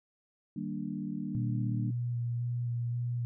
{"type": "chord", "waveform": "sine", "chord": "Eb major seventh", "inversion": "none", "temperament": "equal", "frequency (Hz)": [155.56, 196, 233.1, 293.7], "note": ["Eb3", "G3", "Bb3", "D4"], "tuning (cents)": [0, 0, 0, 0], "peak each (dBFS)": [-41, -37, -39, -40], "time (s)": [0.56, 1.91], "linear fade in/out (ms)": 5}
{"type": "tone with vibrato", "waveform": "sine", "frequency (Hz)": 120, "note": "B2", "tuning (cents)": -49, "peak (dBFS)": -30, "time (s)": [1.35, 3.25], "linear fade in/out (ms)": 0, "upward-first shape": "square", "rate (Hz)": 1.9, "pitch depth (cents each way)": 12}
{"effects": []}